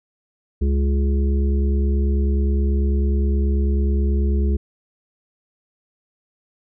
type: harmonic tone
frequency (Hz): 69.3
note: C#2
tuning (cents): 0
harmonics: 1 / 3 / 5 / 6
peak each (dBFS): -16 / -26 / -30 / -32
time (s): 0.61-4.57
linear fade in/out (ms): 10
effects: none